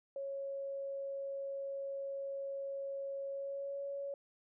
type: tone with pitch glide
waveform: sine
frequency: 551 to 559 Hz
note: C#5 to C#5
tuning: -11 to +14 cents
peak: -38 dBFS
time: 0.16-4.14 s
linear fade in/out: 2 ms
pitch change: +25 cents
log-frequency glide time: 3.29-3.81 s
effects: none